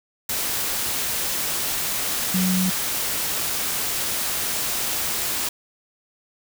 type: tone in noise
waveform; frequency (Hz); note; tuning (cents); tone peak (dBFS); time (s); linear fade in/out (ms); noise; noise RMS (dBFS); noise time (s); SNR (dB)
sine; 185; F#3; 0; -19; 2.34-2.7; 5; white; -25; 0.29-5.49; +3
effects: none